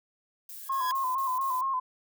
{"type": "noise bursts", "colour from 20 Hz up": "violet", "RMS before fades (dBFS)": -43, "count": 5, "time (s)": [0.49, 1.61], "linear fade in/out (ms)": 2, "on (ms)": 200, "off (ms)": 30}
{"type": "tone with exponential growth", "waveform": "20% pulse", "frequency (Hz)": 1661.2, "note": "G#6", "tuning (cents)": 0, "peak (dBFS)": -27, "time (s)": [0.56, 0.91], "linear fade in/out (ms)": 0, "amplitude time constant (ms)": 74}
{"type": "tone with vibrato", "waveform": "sine", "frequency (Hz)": 1046.5, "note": "C6", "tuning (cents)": 0, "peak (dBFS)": -26, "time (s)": [0.69, 1.8], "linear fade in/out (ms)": 10, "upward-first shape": "square", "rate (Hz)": 4.3, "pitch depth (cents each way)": 48}
{"effects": []}